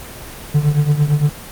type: tone with tremolo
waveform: triangle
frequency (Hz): 147.6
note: D3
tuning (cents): +9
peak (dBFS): -6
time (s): 0.54-1.3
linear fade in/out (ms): 10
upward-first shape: triangle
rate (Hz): 8.8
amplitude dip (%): 85
effects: pink hiss -33 dBFS RMS until 1.51 s + Opus 24 kbps